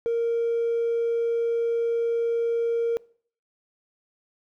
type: tone with hard clipping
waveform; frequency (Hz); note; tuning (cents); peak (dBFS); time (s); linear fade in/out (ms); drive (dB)
sine; 464.9; A#4; -5; -22; 0.06-2.97; 0; 1
effects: noise-tail reverb RT60 0.5 s tail -23 dB re dry